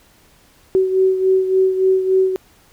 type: beating tone pair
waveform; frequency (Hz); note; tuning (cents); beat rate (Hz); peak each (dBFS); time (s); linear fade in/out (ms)
sine; 377.2 / 380.7; F#4 / F#4; +33 / +49; 3.5; -13 / -20; 0.75-2.36; 0
effects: pink hiss -52 dBFS RMS until 2.72 s